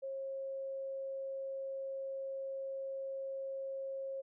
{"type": "tone", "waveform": "sine", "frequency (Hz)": 540, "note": "C#5", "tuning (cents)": -45, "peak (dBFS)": -38, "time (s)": [0.02, 4.22], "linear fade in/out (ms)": 20, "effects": []}